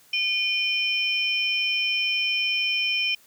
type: tone cluster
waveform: sine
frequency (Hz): 2438 / 3071 / 5350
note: D#7 / G7 / E8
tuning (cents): -36 / -36 / +25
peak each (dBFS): -24 / -26 / -31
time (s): 0.13-3.15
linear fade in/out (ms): 5
effects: white hiss -56 dBFS RMS until 3.26 s